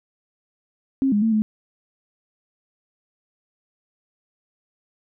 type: tone with pitch steps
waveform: sine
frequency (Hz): 268.7 / 206.7 / 224.1 / 215.3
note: C4 / G#3 / A3 / A3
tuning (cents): +46 / -8 / +32 / -37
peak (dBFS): -16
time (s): 1.02-1.42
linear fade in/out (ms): 0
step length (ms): 100
effects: none